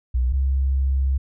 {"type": "tone pair in turn", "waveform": "sine", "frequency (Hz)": [62.2, 67.06], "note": ["B1", "C2"], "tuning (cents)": [13, 43], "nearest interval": "minor second", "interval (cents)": 130, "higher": "second", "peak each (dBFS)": -17, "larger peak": "neither", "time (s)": [[0.14, 0.33], [0.33, 1.18]], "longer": "second", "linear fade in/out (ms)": 10, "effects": []}